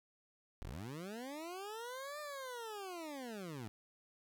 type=linear two-way sweep; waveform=20% pulse; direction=up then down; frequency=30.36 to 605 to 100.3 Hz; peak=-39 dBFS; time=0.62-3.68 s; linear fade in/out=0 ms; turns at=2.2 s; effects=none